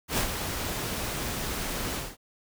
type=noise with ADSR envelope; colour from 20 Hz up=pink; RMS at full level=-25 dBFS; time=0.08-2.17 s; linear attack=95 ms; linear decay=94 ms; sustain=-7 dB; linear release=220 ms; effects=none